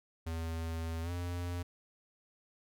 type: tone with pitch glide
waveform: square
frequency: 82 to 87.89 Hz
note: E2 to F2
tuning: -9 to +12 cents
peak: -36 dBFS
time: 0.26-1.63 s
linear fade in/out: 10 ms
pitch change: +121 cents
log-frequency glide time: 1.02-1.11 s
effects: none